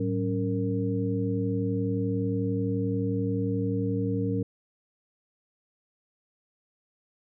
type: tone cluster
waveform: sine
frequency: 108 / 187.8 / 279.2 / 462.7 Hz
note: A2 / F#3 / C#4 / A#4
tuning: -32 / +26 / +13 / -13 cents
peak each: -29 / -31 / -30 / -32 dBFS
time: 0-4.43 s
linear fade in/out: 5 ms
effects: none